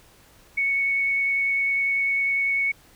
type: tone with vibrato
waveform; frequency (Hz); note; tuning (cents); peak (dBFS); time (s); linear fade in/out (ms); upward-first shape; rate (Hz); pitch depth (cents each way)
sine; 2217; C#7; 0; -20; 0.57-2.72; 10; triangle; 10; 10
effects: pink hiss -54 dBFS RMS until 2.95 s

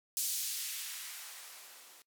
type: noise with band-pass filter sweep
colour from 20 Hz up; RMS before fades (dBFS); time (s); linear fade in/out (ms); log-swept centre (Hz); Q
violet; -41; 0.17-2.02; 0; 5900 to 300; 0.78
effects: noise-tail reverb RT60 0.1 s tail -21 dB re dry

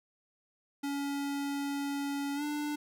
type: tone with pitch glide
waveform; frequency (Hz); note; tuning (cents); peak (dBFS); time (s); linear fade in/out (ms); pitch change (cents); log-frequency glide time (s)
square; 281.9 to 295.7; C#4 to D4; +29 to +12; -33; 0.83-2.76; 10; +83; 2.35-2.43
effects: none

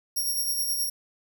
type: tone with tremolo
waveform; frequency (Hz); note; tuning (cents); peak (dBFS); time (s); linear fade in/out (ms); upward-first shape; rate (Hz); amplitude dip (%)
5% pulse; 5588; F8; 0; -18; 0.16-0.9; 10; sine; 9.5; 40
effects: none

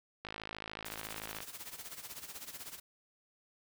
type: click train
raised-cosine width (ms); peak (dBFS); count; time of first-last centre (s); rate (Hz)
0.3; -25; 63; 0.25-1.405; 53.7
type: noise with tremolo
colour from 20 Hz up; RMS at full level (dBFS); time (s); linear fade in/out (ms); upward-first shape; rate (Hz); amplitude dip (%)
white; -44; 0.85-2.8; 10; sine; 16; 75
effects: none

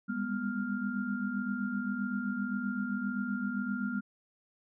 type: tone cluster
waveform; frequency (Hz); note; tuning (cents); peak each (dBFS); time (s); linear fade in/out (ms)
sine; 197 / 204.7 / 246.5 / 1400; G3 / G#3 / B3 / F6; +9 / -25 / -3 / +4; -39 / -35 / -35 / -39; 0.08-4.01; 20
effects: none

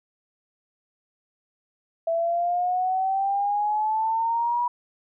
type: exponential sweep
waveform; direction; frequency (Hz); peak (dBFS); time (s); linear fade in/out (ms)
sine; up; 659 to 974; -21; 2.07-4.68; 5
effects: none

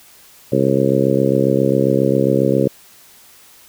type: harmonic tone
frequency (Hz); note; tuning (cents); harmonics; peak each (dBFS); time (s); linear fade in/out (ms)
67.4; C#2; -48; 2 / 3 / 4 / 5 / 6 / 7 / 8; -20 / -20 / -20 / -20 / -20 / -20 / -20; 0.52-2.68; 5
effects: white hiss -46 dBFS RMS until 3.68 s

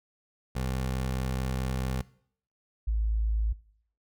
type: tone pair in turn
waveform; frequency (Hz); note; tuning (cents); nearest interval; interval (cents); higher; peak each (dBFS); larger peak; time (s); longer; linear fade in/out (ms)
20% pulse / sine; 64.6 / 54.32; C2 / A1; -21 / -22; minor third; 301; first; -24; neither; 0.55-2.02 / 2.87-3.53; first; 10
effects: noise-tail reverb RT60 0.6 s tail -20 dB re dry

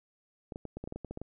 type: clicks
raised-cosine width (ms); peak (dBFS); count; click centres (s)
2; -26; 12; 0.522 / 0.559 / 0.653 / 0.77 / 0.84 / 0.875 / 0.924 / 0.96 / 1.047 / 1.11 / 1.174 / 1.216
effects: none

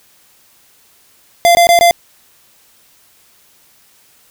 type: tone bursts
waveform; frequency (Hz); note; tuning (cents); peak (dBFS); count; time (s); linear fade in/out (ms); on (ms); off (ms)
square; 690; F5; -21; -6; 4; 1.45-1.91; 0; 100; 20
effects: white hiss -50 dBFS RMS until 4.3 s

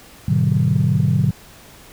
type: chord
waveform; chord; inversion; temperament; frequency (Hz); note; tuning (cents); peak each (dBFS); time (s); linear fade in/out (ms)
sine; G# half-diminished seventh; none; just; 103.83 / 124.59 / 149.51 / 186.89; G#2 / B2 / D3 / F#3; 0 / +16 / +31 / +18; -20 / -18 / -17 / -20; 0.28-1.31; 5
effects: tanh soft clip ceiling -6 dBFS + pink hiss -44 dBFS RMS until 1.92 s

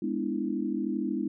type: chord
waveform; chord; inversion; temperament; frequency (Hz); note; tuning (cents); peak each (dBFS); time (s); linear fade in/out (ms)
sine; E dominant seventh; first; just; 206 / 247.2 / 296.7 / 329.6; G#3 / B3 / D4 / E4; -14 / +2 / +18 / 0; -33; 0.02-1.28; 5
effects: none

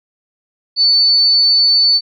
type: tone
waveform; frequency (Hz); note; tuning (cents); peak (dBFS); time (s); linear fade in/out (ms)
sine; 4496; C#8; +24; -8; 0.76-2.01; 50
effects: none

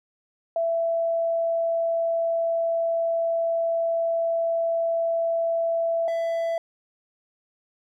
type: tone pair in turn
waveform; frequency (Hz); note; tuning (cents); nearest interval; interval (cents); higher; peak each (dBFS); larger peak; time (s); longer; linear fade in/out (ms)
sine / triangle; 666 / 666; E5 / E5; +18 / +18; unison; 0; neither; -21; neither; 0.56-6.08 / 6.08-6.58; first; 2
effects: none

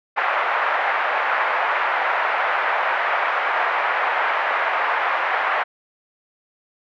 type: band-pass noise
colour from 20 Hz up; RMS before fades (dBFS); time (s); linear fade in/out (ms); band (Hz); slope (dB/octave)
pink; -21; 0.16-5.64; 20; 690 to 2100; 24
effects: none

